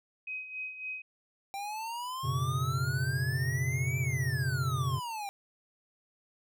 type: tone with tremolo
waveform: sine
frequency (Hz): 2523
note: D#7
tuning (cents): +23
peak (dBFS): -34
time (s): 0.27-1.02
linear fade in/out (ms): 5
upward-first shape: sine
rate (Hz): 3.6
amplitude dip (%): 65
type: exponential two-way sweep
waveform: square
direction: up then down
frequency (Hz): 784 to 2349 to 784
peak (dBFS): -36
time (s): 1.54-5.29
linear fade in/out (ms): 0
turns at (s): 3.99
type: chord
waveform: triangle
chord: F# suspended fourth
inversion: none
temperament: equal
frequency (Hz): 92.5 / 123.47 / 138.59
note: F#2 / B2 / C#3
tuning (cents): 0 / 0 / 0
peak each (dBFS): -35 / -30 / -30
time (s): 2.23-5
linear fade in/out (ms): 20
effects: none